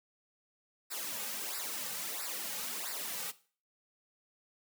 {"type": "noise with flanger", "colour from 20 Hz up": "white", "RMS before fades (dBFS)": -39, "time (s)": [0.9, 3.32], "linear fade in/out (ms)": 20, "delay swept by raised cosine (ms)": [0.31, 3.01], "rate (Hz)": 1.5, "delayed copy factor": -0.9, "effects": ["noise-tail reverb RT60 0.4 s tail -17 dB re dry", "high-pass 200 Hz 12 dB/octave"]}